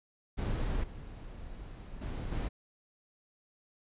brown noise with level steps, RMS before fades -32 / -45 / -37 / -33 dBFS, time 0.37-2.49 s, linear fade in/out 20 ms, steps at 0.83 / 2.01 / 2.31 s, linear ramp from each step 10 ms, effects resampled to 8000 Hz

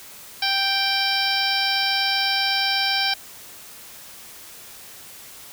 harmonic tone with a mistuned harmonic, 784 Hz, G5, in tune, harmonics 1 / 2 / 3 / 4 / 5 / 6 / 7, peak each -27 / -27 / -27 / -27 / -27 / -27 / -27 dBFS, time 0.42-3.14 s, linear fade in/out 5 ms, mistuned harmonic 7, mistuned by -43 cents, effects white hiss -42 dBFS RMS until 5.52 s

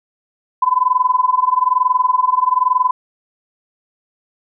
sine tone with amplitude modulation, 1010 Hz, B5, 39 cents sharp, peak -8 dBFS, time 0.62-2.91 s, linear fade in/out 5 ms, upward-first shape sine, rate 21.1 Hz, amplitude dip 90%, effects none

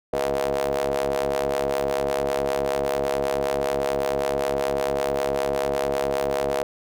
sawtooth ring-modulated tone, 69.3 Hz, C#2, in tune, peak -15 dBFS, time 0.13-6.63 s, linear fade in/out 0 ms, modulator 557 Hz, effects none

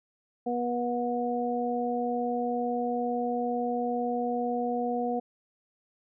harmonic tone, 242.2 Hz, B3, 34 cents flat, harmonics 1 / 2 / 3, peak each -31 / -31 / -31 dBFS, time 0.46-5.2 s, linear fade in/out 10 ms, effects none

